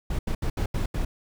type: noise bursts at uneven times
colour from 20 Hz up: brown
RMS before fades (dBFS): -26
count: 6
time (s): 0.1-0.19 / 0.27-0.35 / 0.42-0.5 / 0.57-0.66 / 0.74-0.86 / 0.94-1.05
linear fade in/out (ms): 5
effects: none